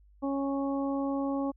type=harmonic tone; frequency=276.1 Hz; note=C#4; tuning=7 cents flat; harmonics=1 / 2 / 3 / 4; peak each=-29 / -35 / -39 / -41 dBFS; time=0.22-1.52 s; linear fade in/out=20 ms; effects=added 50 Hz sine -56 dBFS peak until 1.56 s